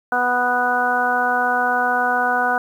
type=harmonic tone; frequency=246.9 Hz; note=B3; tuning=in tune; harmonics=1 / 2 / 3 / 4 / 5 / 6; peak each=-30 / -27 / -20 / -25 / -26 / -20 dBFS; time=0.12-2.58 s; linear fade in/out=2 ms; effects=8-bit